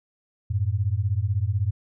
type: beating tone pair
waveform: sine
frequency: 92.5 / 108.5 Hz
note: F#2 / A2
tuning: 0 / -24 cents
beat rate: 16 Hz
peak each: -24 dBFS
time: 0.5-1.71 s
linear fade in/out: 10 ms
effects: none